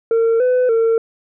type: tone with pitch steps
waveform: sine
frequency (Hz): 456.3 / 503 / 454.3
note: A#4 / B4 / A#4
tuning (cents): -37 / +32 / -45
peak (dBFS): -9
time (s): 0.11-0.98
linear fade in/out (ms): 2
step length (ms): 290
effects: tanh soft clip ceiling -11 dBFS